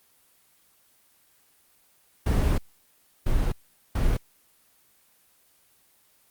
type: noise bursts at uneven times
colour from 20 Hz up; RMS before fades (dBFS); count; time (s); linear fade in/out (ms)
brown; -22; 3; 2.26-2.58 / 3.26-3.52 / 3.95-4.17; 5
effects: white hiss -62 dBFS RMS until 6.3 s + Opus 24 kbps